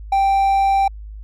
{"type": "tone", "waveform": "triangle", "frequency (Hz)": 784, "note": "G5", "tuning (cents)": 0, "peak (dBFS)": -11, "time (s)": [0.12, 0.88], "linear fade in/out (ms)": 5, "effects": ["added 52 Hz sine -31 dBFS peak until 1.23 s"]}